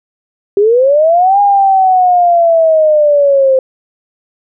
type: linear two-way sweep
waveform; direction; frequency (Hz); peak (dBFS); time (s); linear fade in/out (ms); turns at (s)
sine; up then down; 390 to 816 to 520; -5; 0.57-3.59; 2; 1.4
effects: none